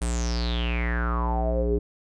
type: tone with low-pass filter sweep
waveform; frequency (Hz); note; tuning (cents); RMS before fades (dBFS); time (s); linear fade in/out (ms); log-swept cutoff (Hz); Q
square; 59.1; A#1; +24; -25; 0.01-1.79; 10; 9200 to 370; 9.2
effects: none